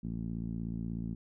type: tone with low-pass filter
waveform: 10% pulse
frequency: 56.5 Hz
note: A1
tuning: 47 cents sharp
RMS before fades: -37 dBFS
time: 0.03-1.15 s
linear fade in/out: 10 ms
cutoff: 210 Hz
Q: 2.4
effects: none